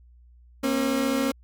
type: tone pair together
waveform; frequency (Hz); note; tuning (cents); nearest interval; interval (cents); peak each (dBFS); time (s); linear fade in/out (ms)
30% pulse; 236.6 / 271.1; A#3 / C#4; +26 / -38; major second; 236; -25 / -21; 0.63-1.32; 10
effects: added 60 Hz sine -50 dBFS peak until 1.43 s